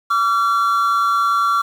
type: tone pair together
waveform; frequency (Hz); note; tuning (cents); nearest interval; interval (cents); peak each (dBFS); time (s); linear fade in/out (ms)
triangle; 1147.8 / 1365; D6 / F6; -40 / -40; minor third; 300; -15; 0.1-1.62; 10
effects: 7-bit